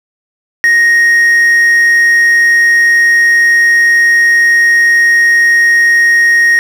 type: tone with quantisation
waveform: triangle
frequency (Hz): 1869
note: A#6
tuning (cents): +4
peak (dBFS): -3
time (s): 0.64-6.59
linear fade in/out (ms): 0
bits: 5
effects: none